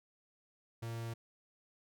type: tone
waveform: 45% pulse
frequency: 115.3 Hz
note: A#2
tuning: 19 cents flat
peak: -39 dBFS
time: 0.82-1.14 s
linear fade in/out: 10 ms
effects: none